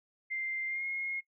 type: tone with pitch glide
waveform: sine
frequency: 2093 to 2152 Hz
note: C7 to C7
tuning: 0 to +48 cents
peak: -33 dBFS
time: 0.3-1.21 s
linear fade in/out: 20 ms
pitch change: +48 cents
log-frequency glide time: 0.68-0.85 s
effects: noise-tail reverb RT60 0.1 s tail -19 dB re dry